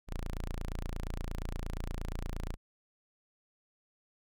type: tone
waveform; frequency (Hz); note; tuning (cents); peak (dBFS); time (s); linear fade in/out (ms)
sawtooth; 28.54; A#0; -36; -31; 0.07-2.57; 50
effects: none